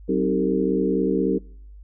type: tone cluster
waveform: sine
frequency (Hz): 189 / 263.8 / 314.1 / 390.7 / 454.7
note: F#3 / C4 / D#4 / G4 / A#4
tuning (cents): +37 / +14 / +16 / -6 / -43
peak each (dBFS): -25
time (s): 0.08-1.39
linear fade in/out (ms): 20
effects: noise-tail reverb RT60 0.7 s tail -26 dB re dry + added 50 Hz sine -40 dBFS peak until 1.83 s